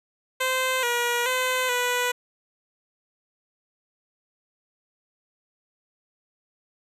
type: tone with pitch steps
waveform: 10% pulse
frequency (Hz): 517 / 479.2 / 511 / 492.1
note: C5 / A#4 / C5 / B4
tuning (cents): -21 / +48 / -41 / -6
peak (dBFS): -14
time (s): 0.4-2.12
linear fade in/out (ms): 10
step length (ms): 430
effects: resampled to 32000 Hz